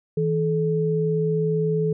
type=tone pair together; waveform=sine; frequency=161.41 / 430.9 Hz; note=E3 / A4; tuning=-36 / -36 cents; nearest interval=octave + perfect fourth; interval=1700 cents; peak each=-22 / -22 dBFS; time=0.17-1.93 s; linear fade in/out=5 ms; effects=none